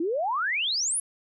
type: exponential sweep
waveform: sine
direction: up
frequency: 311.1 to 11000 Hz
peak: -24 dBFS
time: 0-1 s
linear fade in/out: 5 ms
effects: none